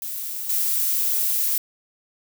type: noise with level steps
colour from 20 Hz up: violet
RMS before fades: -30 / -22 dBFS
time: 0.02-1.58 s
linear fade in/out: 2 ms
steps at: 0.49 s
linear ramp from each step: 5 ms
effects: none